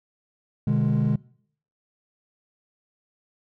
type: chord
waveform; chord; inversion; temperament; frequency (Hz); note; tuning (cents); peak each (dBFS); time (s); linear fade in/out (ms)
triangle; G# diminished; first; just; 124.59 / 149.51 / 207.7; B2 / D3 / G#3; +16 / +31 / 0; -21; 0.67-1.16; 5
effects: noise-tail reverb RT60 0.6 s tail -24 dB re dry + tanh soft clip ceiling -12 dBFS